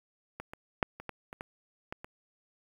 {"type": "clicks", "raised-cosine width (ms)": 0.5, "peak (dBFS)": [-24, -27, -10, -28, -22, -27, -23, -22, -27], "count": 9, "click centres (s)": [0.4, 0.535, 0.828, 1, 1.093, 1.329, 1.409, 1.925, 2.045], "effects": ["8-bit"]}